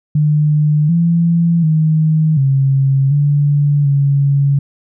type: tone with pitch steps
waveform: sine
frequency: 150.4 / 168.8 / 156.8 / 136 / 144.7 / 140.3 Hz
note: D3 / E3 / D#3 / C#3 / D3 / C#3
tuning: +42 / +41 / +14 / -33 / -25 / +21 cents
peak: -9 dBFS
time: 0.15-4.59 s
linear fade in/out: 5 ms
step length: 740 ms
effects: none